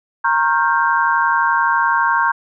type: chord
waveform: sine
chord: G half-diminished seventh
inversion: first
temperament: equal with one note detuned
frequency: 932.3 / 1084 / 1396.9 / 1568 Hz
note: Bb5 / Db6 / F6 / G6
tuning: 0 / -39 / 0 / 0 cents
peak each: -17 / -18 / -23 / -18 dBFS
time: 0.24-2.32 s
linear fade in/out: 10 ms
effects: none